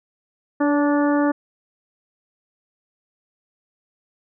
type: harmonic tone with a mistuned harmonic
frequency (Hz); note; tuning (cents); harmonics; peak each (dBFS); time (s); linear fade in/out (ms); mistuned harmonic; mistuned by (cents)
291.1; D4; -15; 1 / 2 / 3 / 4 / 5 / 6; -17 / -23 / -27 / -29 / -31 / -33; 0.6-1.32; 10; 2; -20
effects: none